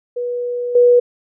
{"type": "tone with level steps", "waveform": "sine", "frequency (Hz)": 487, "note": "B4", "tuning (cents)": -24, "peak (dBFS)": [-19, -7], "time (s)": [0.16, 1], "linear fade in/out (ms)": 10, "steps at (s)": 0.75, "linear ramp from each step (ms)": 5, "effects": []}